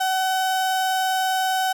35% pulse tone with vibrato, 755 Hz, F#5, 35 cents sharp, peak -18 dBFS, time 0-1.73 s, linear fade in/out 10 ms, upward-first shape sine, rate 20 Hz, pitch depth 11 cents each way, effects none

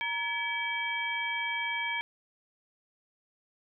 sine tone cluster, 938 / 1700 / 2292 / 3200 Hz, A#5 / G#6 / D7 / G7, +11 / +40 / -43 / +35 cents, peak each -36 / -38 / -32 / -38 dBFS, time 0.01-2.01 s, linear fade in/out 0 ms, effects none

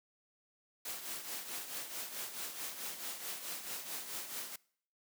white noise with tremolo, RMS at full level -40 dBFS, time 0.85-4.56 s, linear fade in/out 5 ms, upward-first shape triangle, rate 4.6 Hz, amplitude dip 65%, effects noise-tail reverb RT60 0.6 s tail -24 dB re dry + high-pass 200 Hz 12 dB/octave

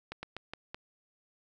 slowing click train, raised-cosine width 0.3 ms, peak -23 dBFS, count 5, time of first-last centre 0.12-0.745 s, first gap 110 ms, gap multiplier 1.24, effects none

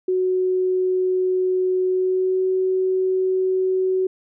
sine tone with pitch glide, 370 to 374.5 Hz, F#4 to F#4, 0 to +21 cents, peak -17 dBFS, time 0.08-4.07 s, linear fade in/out 5 ms, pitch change +21 cents, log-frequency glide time 1.86-2.45 s, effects none

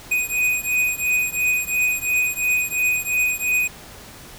square beating tone pair, 2489 / 2491.9 Hz, D#7 / D#7, 0 / +2 cents, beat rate 2.9 Hz, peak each -22 / -23 dBFS, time 0.11-3.68 s, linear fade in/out 10 ms, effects pink hiss -41 dBFS RMS until 4.38 s

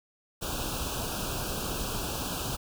pink band-stop noise, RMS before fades -33 dBFS, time 0.41-2.57 s, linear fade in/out 20 ms, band 1600 to 2500 Hz, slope 96 dB/octave, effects none

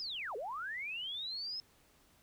sine linear two-way sweep, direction down then up, 5230 to 392 to 5230 Hz, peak -38 dBFS, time 0-1.6 s, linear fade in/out 0 ms, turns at 0.36 s, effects pink hiss -67 dBFS RMS until 2.22 s

